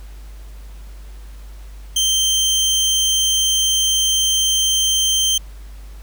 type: tone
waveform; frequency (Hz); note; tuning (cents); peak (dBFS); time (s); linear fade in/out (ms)
25% pulse; 3136; G7; 0; -11; 1.96-5.38; 5
effects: added 50 Hz sine -33 dBFS peak until 6.02 s + pink hiss -49 dBFS RMS until 6.02 s